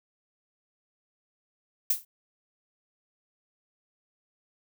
violet noise with exponential decay, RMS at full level -20 dBFS, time 1.9-2.05 s, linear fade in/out 5 ms, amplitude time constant 32 ms, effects none

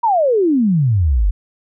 sine exponential sweep, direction down, 972 to 43.65 Hz, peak -11 dBFS, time 0.03-1.31 s, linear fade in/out 10 ms, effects none

